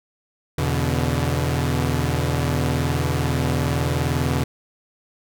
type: tone cluster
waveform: sawtooth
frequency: 82.4 / 124.2 / 144 Hz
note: E2 / B2 / D3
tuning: 0 / +10 / -34 cents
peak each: -20 dBFS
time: 0.58-4.44 s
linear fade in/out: 5 ms
effects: none